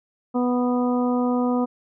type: harmonic tone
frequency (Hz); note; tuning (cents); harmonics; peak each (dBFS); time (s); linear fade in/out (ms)
246.9; B3; 0; 1 / 2 / 3 / 4 / 5; -20 / -26 / -30 / -32 / -34; 0.34-1.66; 20
effects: none